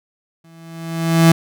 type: tone with exponential growth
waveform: 35% pulse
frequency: 164.81 Hz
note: E3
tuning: in tune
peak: -4 dBFS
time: 0.44-1.32 s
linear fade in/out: 5 ms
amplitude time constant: 190 ms
effects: none